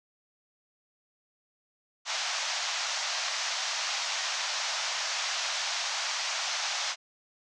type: band-pass noise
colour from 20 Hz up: white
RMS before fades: -32 dBFS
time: 2.05-6.96 s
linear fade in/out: 50 ms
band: 620 to 6500 Hz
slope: 48 dB/octave
effects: none